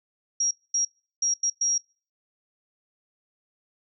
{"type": "tone bursts at uneven times", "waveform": "sine", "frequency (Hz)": 5650, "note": "F8", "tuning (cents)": 19, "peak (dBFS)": -21, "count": 5, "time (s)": [[0.4, 0.51], [0.74, 0.85], [1.22, 1.34], [1.43, 1.5], [1.61, 1.78]], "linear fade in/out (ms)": 5, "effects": ["noise-tail reverb RT60 0.4 s tail -26 dB re dry"]}